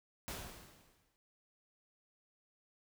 pink noise with exponential decay, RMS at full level -41 dBFS, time 0.28-1.16 s, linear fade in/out 0 ms, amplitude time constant 190 ms, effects none

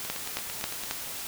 two click trains, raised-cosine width 0.2 ms, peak -19 / -12 dBFS, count 8 / 4, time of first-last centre 0.05-0.837 / 0.1-0.911 s, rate 8.9 / 3.7 Hz, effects white hiss -37 dBFS RMS until 1.27 s

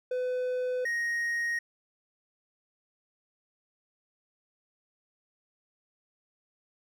triangle tone pair in turn, 503 / 1872.9 Hz, B4 / A#6, +32 / +8 cents, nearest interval octave + major seventh, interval 2276 cents, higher second, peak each -26 dBFS, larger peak neither, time 0.11-0.85 / 0.85-1.59 s, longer neither, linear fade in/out 5 ms, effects none

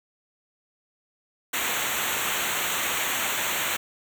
pink noise with comb filter, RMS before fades -27 dBFS, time 1.53-3.77 s, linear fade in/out 10 ms, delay 0.2 ms, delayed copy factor -1, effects none

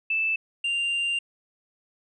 sine / triangle tone pair in turn, 2637 / 2786 Hz, E7 / F7, 0 / -5 cents, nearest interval minor second, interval 95 cents, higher second, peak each -22 dBFS, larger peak neither, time 0.1-0.36 / 0.64-1.19 s, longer second, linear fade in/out 5 ms, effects resampled to 22050 Hz

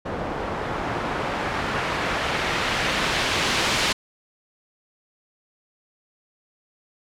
white noise with low-pass filter sweep, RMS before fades -25 dBFS, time 0.05-3.93 s, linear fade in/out 10 ms, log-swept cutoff 810 to 4200 Hz, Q 0.74, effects none

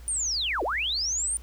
sine linear two-way sweep, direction down then up, 9250 to 311.1 to 9250 Hz, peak -25 dBFS, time 0.08-1.37 s, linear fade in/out 0 ms, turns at 0.63 s, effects added 60 Hz sine -41 dBFS peak until 1.42 s + pink hiss -55 dBFS RMS until 1.42 s

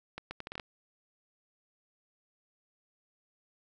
accelerating click train, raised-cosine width 0.3 ms, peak -23 dBFS, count 8, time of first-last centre 0.18-0.598 s, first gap 130 ms, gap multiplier 0.72, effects none

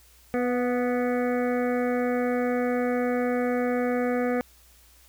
harmonic tone with a mistuned harmonic, 246.9 Hz, B3, in tune, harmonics 1 / 2 / 3 / 5 / 6 / 7 / 8 / 9, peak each -26 / -26 / -33 / -38 / -40 / -40 / -42 / -41 dBFS, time 0.34-4.41 s, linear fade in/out 0 ms, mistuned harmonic 3, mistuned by -26 cents, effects added 60 Hz sine -57 dBFS peak until 5.08 s + white hiss -57 dBFS RMS until 5.08 s

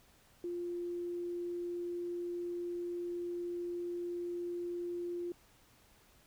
sine tone, 349.2 Hz, F4, in tune, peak -36 dBFS, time 0.44-5.32 s, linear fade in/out 2 ms, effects pink hiss -65 dBFS RMS until 6.26 s

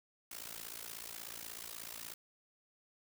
white noise with amplitude modulation, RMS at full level -43 dBFS, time 0.31-2.14 s, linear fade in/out 5 ms, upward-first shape sine, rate 56.5 Hz, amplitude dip 90%, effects none

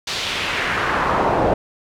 brown noise with band-pass filter sweep, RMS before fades -20 dBFS, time 0.07-1.54 s, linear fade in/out 5 ms, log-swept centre 4500 to 600 Hz, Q 1.6, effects none

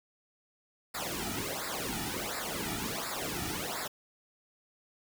pink noise with flanger, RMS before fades -36 dBFS, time 0.94-3.88 s, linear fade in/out 10 ms, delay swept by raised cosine 0.32 to 1.92 ms, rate 1.4 Hz, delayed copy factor -0.9, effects none

